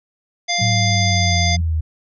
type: harmonic tone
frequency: 698.5 Hz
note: F5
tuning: in tune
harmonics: 1 / 3 / 5 / 7 / 9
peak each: -23 / -22 / -24 / -23 / -26 dBFS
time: 0.48-1.57 s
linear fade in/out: 20 ms
type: tone with pitch glide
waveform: sine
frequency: 186.7 to 172.2 Hz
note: F#3 to F3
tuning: +16 to -24 cents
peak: -25 dBFS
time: 0.58-1.62 s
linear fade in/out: 20 ms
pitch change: -140 cents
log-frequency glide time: 1-1.39 s
type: exponential sweep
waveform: sine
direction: down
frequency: 113.9 to 77.78 Hz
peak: -16 dBFS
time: 0.61-1.81 s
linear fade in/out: 10 ms
effects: none